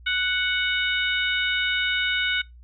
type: harmonic tone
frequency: 740 Hz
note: F#5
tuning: in tune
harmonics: 2 / 3 / 4 / 5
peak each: -25 / -27 / -28 / -29 dBFS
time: 0.06-2.42 s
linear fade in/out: 10 ms
effects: noise-tail reverb RT60 0.2 s tail -24 dB re dry + added 60 Hz sine -44 dBFS peak until 2.63 s